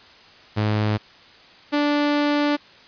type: tone pair in turn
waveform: sawtooth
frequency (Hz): 106.4 / 292.4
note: G#2 / D4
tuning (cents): +42 / -7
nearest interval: octave + tritone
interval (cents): 1751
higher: second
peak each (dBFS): -15 / -14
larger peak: second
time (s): 0.56-0.98 / 1.72-2.57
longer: second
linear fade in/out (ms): 20
effects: white hiss -48 dBFS RMS until 2.87 s + resampled to 11025 Hz